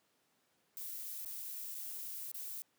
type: noise with dropouts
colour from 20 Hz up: violet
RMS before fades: -44 dBFS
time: 0.77-2.62 s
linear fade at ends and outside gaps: 0 ms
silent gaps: 1.248-1.259 / 1.746-1.75 / 2.316-2.344 s
effects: pink hiss -75 dBFS RMS until 2.78 s + high-pass 200 Hz 12 dB/octave